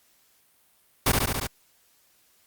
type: noise with echo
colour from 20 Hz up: pink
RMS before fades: -20 dBFS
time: 1.06-1.12 s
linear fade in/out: 5 ms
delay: 70 ms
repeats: 5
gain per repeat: -2 dB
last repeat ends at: 1.47 s
effects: white hiss -63 dBFS RMS until 2.46 s + Opus 48 kbps